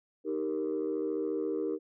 sine chord, Eb major, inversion none, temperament equal, 311.1 / 392 / 466.2 Hz, Eb4 / G4 / Bb4, 0 / 0 / 0 cents, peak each -33 dBFS, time 0.24-1.79 s, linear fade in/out 50 ms, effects tanh soft clip ceiling -24 dBFS

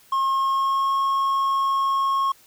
triangle tone with pitch glide, 1076 to 1088.5 Hz, C6 to C#6, +48 to -32 cents, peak -17 dBFS, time 0.12-2.32 s, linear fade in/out 5 ms, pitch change +20 cents, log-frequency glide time 0.31-0.94 s, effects white hiss -54 dBFS RMS until 2.46 s

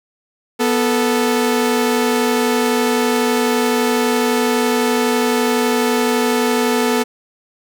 sawtooth tone pair together, 245.5 / 439.1 Hz, B3 / A4, -10 / -4 cents, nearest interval minor seventh, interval 1006 cents, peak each -13 dBFS, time 0.59-7.04 s, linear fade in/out 20 ms, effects none

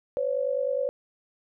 sine tone pair together, 511.2 / 561 Hz, C5 / C#5, -40 / +21 cents, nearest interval major second, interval 161 cents, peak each -27 dBFS, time 0.17-0.89 s, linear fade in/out 0 ms, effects none

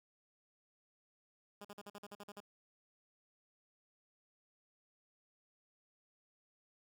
10% pulse tone bursts, 204.4 Hz, G#3, 27 cents flat, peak -40 dBFS, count 10, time 1.61-2.404 s, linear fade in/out 5 ms, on 38 ms, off 46 ms, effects none

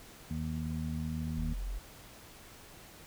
harmonic tone, 78.4 Hz, D#2, 14 cents sharp, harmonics 1 / 2 / 3, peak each -38 / -37 / -38 dBFS, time 0.3-1.54 s, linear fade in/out 10 ms
sine tone, 44.02 Hz, F1, 14 cents sharp, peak -34 dBFS, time 1.37-1.79 s, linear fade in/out 10 ms
effects pink hiss -53 dBFS RMS until 3.06 s

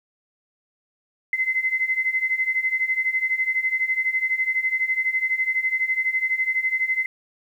sine beating tone pair, 2047 / 2059 Hz, C7 / C7, -38 / -28 cents, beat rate 12 Hz, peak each -25 / -22 dBFS, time 1.33-7.06 s, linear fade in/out 2 ms, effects 9-bit

